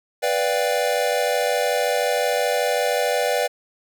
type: chord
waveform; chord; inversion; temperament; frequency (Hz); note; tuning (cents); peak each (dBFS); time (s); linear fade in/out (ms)
square; G dominant seventh; first; equal; 493.9 / 587.3 / 698.5 / 784; B4 / D5 / F5 / G5; 0 / 0 / 0 / 0; -24 / -24 / -27 / -28; 0.22-3.48; 20
effects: none